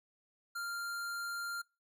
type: tone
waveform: square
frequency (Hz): 1393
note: F6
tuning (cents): -5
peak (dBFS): -38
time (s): 0.55-1.62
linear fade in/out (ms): 10
effects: noise-tail reverb RT60 0.3 s tail -25 dB re dry